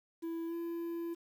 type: tone with pitch glide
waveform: triangle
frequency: 331.4 to 337.6 Hz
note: E4 to E4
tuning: +9 to +41 cents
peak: -34 dBFS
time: 0.22-1.15 s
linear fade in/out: 20 ms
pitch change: +32 cents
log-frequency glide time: 0.47-0.54 s
effects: 10-bit